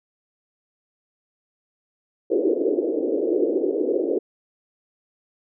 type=band-pass noise; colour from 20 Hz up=pink; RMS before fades=-22 dBFS; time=2.3-4.19 s; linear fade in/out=10 ms; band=310 to 500 Hz; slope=48 dB/octave; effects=none